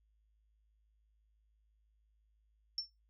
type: tone with exponential decay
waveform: sine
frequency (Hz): 5410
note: E8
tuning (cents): +44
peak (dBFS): -31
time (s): 2.78-2.9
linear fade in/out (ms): 1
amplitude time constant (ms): 26
effects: noise-tail reverb RT60 0.2 s tail -18 dB re dry + added 53 Hz sine -70 dBFS peak until 3.09 s